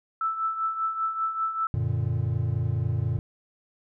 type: tone with tremolo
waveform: sine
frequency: 1319 Hz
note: E6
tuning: 1 cent sharp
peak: -22 dBFS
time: 0.21-1.67 s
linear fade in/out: 2 ms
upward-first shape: triangle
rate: 5.1 Hz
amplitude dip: 70%
type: chord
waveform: triangle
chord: Gb augmented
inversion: none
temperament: equal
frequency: 92.5 / 116.54 / 146.83 Hz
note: Gb2 / Bb2 / D3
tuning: 0 / 0 / 0 cents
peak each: -27 / -24 / -29 dBFS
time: 1.74-3.19 s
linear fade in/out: 0 ms
effects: none